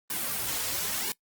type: noise with flanger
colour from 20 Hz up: white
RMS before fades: -31 dBFS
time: 0.1-1.12 s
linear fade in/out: 2 ms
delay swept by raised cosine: 1.5 to 5.2 ms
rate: 0.99 Hz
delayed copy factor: -1
effects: noise-tail reverb RT60 0.1 s tail -22 dB re dry + Opus 32 kbps